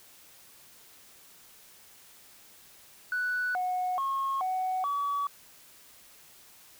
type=tone with pitch steps; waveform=sine; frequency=1483 / 732 / 1085 / 746 / 1138 Hz; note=F#6 / F#5 / C#6 / F#5 / C#6; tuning=+4 / -19 / -37 / +14 / +45 cents; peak=-26 dBFS; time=3.12-5.27 s; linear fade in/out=2 ms; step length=430 ms; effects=tanh soft clip ceiling -24 dBFS + white hiss -55 dBFS RMS until 6.79 s